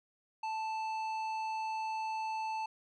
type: tone with tanh clipping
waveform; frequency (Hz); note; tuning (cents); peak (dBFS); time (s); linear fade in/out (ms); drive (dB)
triangle; 880; A5; 0; -36; 0.43-2.66; 5; 15
effects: none